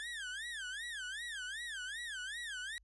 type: tone with vibrato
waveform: 30% pulse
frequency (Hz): 1685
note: G#6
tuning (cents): +25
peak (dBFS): -38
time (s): 0-2.78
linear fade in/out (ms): 0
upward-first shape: sine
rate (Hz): 2.6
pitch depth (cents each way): 240
effects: added 50 Hz sine -64 dBFS peak until 2.83 s + resampled to 24000 Hz